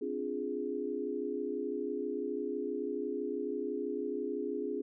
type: chord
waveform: sine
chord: D half-diminished seventh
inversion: third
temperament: equal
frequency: 261.6 / 293.7 / 349.2 / 415.3 Hz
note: C4 / D4 / F4 / Ab4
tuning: 0 / 0 / 0 / 0 cents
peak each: -40 / -40 / -40 / -36 dBFS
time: 0.01-4.82 s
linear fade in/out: 10 ms
effects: none